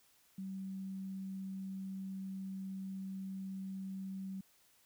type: tone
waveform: sine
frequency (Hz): 191.7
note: G3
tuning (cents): -38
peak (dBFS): -40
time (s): 0.38-4.41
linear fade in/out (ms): 5
effects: white hiss -69 dBFS RMS until 4.85 s